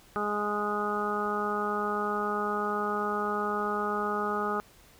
harmonic tone, 207.7 Hz, G#3, in tune, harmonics 1 / 2 / 3 / 4 / 5 / 6 / 7, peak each -36 / -33 / -40 / -35 / -42 / -31 / -39 dBFS, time 0.16-4.6 s, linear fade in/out 0 ms, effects pink hiss -57 dBFS RMS until 4.99 s

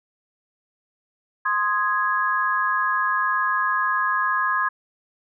sine chord, Ab major, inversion first, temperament equal, 1046.5 / 1244.5 / 1661.2 Hz, C6 / Eb6 / Ab6, 0 / 0 / 0 cents, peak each -23 / -25 / -23 dBFS, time 1.45-4.69 s, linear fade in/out 10 ms, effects none

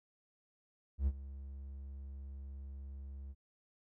triangle tone with ADSR envelope, 68.4 Hz, C#2, 23 cents flat, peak -25 dBFS, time 0.98-3.35 s, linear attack 90 ms, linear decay 48 ms, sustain -17 dB, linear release 42 ms, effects none

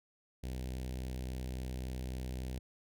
sawtooth tone with notch filter, 63.6 Hz, C2, 48 cents flat, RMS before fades -40 dBFS, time 0.43-2.59 s, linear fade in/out 10 ms, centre 1200 Hz, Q 0.69, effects none

